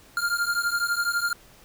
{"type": "beating tone pair", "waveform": "square", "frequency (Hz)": [1396.9, 1408.9], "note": ["F6", "F6"], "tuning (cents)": [0, 15], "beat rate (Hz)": 12, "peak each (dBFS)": -27, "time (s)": [0.17, 1.33], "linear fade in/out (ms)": 2, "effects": ["pink hiss -53 dBFS RMS until 1.64 s"]}